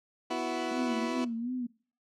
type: chord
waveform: 20% pulse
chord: B suspended fourth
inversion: none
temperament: equal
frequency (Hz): 246.9 / 329.6 / 370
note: B3 / E4 / F#4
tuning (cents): 0 / 0 / 0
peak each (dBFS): -32 / -29 / -31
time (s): 0.3-1.25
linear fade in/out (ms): 10
type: tone with vibrato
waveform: sine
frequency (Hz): 241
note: B3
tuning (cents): -42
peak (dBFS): -31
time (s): 0.71-1.67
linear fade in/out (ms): 10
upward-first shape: sine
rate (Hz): 2.7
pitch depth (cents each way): 98
effects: noise-tail reverb RT60 0.4 s tail -21 dB re dry + low-pass 6000 Hz 12 dB/octave